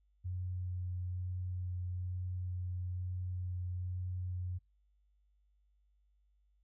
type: tone with vibrato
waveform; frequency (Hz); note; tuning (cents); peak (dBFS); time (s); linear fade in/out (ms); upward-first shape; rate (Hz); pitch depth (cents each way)
sine; 90.6; F#2; -36; -36; 0.24-4.59; 20; sine; 1.1; 10
effects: noise-tail reverb RT60 0.2 s tail -25 dB re dry + added 50 Hz sine -69 dBFS peak until 6.63 s

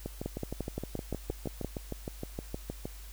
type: two click trains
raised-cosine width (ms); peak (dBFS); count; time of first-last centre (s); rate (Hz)
2; -20 / -22; 9 / 19; 0.26-1.646 / 0.06-2.855; 5.77 / 6.44
effects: added 50 Hz sine -44 dBFS peak until 3.12 s + white hiss -53 dBFS RMS until 3.12 s

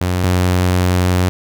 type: tone pair in turn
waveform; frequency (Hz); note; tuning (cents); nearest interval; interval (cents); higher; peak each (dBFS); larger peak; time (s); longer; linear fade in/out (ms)
sawtooth; 90.3 / 90.64; F#2 / F#2; -42 / -35; unison; 7; second; -11 / -8; second; 0.01-0.24 / 0.24-1.29; second; 0
effects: none

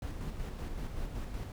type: noise with tremolo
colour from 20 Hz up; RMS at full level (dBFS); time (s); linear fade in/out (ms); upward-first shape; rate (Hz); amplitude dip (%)
brown; -37; 0.02-1.52; 2; square; 5.3; 35
effects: none

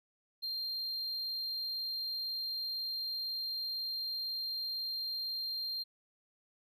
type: tone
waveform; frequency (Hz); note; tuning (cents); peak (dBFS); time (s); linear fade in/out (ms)
triangle; 4186; C8; 0; -34; 0.42-5.84; 20
effects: none

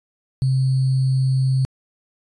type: tone with sample-and-hold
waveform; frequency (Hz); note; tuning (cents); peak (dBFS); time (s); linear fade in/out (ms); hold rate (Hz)
sine; 131.8; C3; +13; -15; 0.42-1.65; 0; 4410
effects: resampled to 22050 Hz

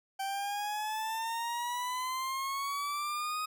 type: exponential sweep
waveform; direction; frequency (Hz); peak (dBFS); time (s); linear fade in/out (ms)
40% pulse; up; 775 to 1257; -32; 0.19-3.46; 10
effects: none

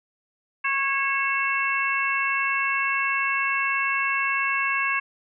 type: harmonic tone with a mistuned harmonic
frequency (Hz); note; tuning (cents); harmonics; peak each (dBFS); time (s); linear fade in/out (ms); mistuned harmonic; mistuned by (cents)
549; C#5; -17; 2 / 3 / 4 / 5; -27 / -27 / -27 / -27; 0.64-5; 10; 5; -42
effects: none

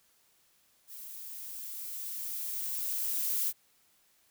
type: noise with level ramp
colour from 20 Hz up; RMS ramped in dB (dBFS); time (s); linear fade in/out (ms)
violet; -46 to -30; 0.87-3.53; 50
effects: white hiss -68 dBFS RMS until 4.3 s

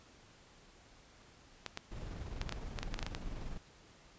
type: clicks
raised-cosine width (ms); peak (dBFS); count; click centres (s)
0.2; -21; 12; 1.663 / 1.774 / 2.415 / 2.493 / 2.524 / 2.788 / 2.83 / 2.942 / 2.991 / 3.028 / 3.065 / 3.149
type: noise with tremolo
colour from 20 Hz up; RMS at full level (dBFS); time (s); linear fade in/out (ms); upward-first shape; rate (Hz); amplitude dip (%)
brown; -41; 1.91-3.58; 10; square; 20; 35
effects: pink hiss -61 dBFS RMS until 4.18 s + resampled to 16000 Hz

